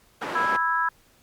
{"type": "band-pass noise", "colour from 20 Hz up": "white", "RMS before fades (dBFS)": -31, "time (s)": [0.21, 0.57], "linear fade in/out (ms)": 10, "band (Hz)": [230, 1300], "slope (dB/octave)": 12}
{"type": "harmonic tone", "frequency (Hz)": 329.6, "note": "E4", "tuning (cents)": 0, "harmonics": [3, 4, 5], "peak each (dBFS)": [-25, -25, -25], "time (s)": [0.35, 0.89], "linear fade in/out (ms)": 5}
{"effects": ["pink hiss -59 dBFS RMS until 1.22 s", "MP3 96 kbps"]}